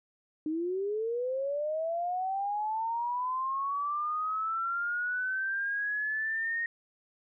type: linear sweep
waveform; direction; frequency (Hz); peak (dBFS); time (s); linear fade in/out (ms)
sine; up; 302.2 to 1864.7; -29; 0.46-6.66; 2
effects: none